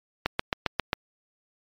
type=click train; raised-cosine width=0.3 ms; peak=-7 dBFS; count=6; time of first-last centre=0.26-0.931 s; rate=7.45 Hz; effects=MP3 96 kbps